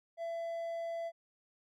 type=tone with hard clipping; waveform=triangle; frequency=670 Hz; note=E5; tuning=28 cents sharp; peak=-37 dBFS; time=0.17-1.12 s; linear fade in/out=50 ms; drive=6 dB; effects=none